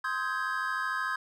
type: chord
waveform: triangle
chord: Ab major seventh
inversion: first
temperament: equal with one note detuned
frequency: 1046.5 / 1264.8 / 1568 / 1661.2 Hz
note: C6 / Eb6 / G6 / Ab6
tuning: 0 / +28 / 0 / 0 cents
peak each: -33 dBFS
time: 0.04-1.16 s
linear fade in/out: 5 ms
effects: none